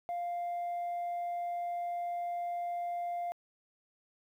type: tone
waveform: sine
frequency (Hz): 698.5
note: F5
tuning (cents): 0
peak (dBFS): -31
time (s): 0.09-3.32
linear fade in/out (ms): 0
effects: tanh soft clip ceiling -32 dBFS + 11-bit